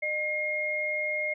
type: tone pair together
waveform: sine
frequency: 610 / 2139 Hz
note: D#5 / C7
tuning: -34 / +38 cents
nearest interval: octave + minor seventh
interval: 2172 cents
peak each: -33 / -28 dBFS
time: 0.02-1.34 s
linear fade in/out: 10 ms
effects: none